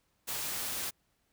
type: noise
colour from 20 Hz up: white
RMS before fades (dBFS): -36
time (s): 0.27-0.91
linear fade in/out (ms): 20
effects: pink hiss -75 dBFS RMS until 1.32 s